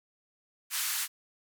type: band-pass noise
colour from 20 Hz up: white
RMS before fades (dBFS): -32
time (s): 0.7-1.08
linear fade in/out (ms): 50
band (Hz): 1100 to 15000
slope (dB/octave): 24
effects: none